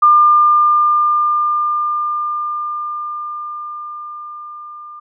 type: tone with level ramp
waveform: sine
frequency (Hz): 1200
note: D6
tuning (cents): +37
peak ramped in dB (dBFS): -5 to -31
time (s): 0.02-5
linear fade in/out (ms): 10
effects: none